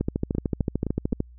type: two click trains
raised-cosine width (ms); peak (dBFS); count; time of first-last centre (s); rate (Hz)
3; -14 / -11; 4 / 17; 0.35-1.125 / 0.01-1.204; 3.87 / 13.4
effects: added 60 Hz sine -45 dBFS peak until 1.38 s